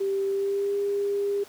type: tone with pitch glide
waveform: sine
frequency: 392 to 403 Hz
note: G4 to G4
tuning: 0 to +48 cents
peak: -23 dBFS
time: 0-1.44 s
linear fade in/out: 10 ms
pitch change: +48 cents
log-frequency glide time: 0.27-0.75 s
effects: pink hiss -49 dBFS RMS until 1.48 s + high-pass 200 Hz 12 dB/octave